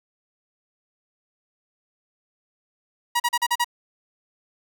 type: tone bursts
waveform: sawtooth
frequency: 958 Hz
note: A#5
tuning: 47 cents sharp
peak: -15 dBFS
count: 6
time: 3.15-3.645 s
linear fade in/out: 10 ms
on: 50 ms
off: 39 ms
effects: none